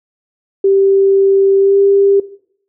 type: tone with pitch glide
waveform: sine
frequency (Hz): 391.1 to 397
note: G4 to G4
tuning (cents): -4 to +22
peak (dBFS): -7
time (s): 0.64-2.2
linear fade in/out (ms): 5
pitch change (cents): +26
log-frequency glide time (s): 1.58-1.78
effects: noise-tail reverb RT60 0.6 s tail -17 dB re dry